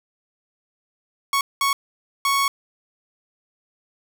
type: tone bursts at uneven times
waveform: sawtooth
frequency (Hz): 1108.7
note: C#6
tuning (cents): 0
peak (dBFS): -14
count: 3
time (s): 1.33-1.41 / 1.61-1.73 / 2.25-2.48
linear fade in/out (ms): 2
effects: none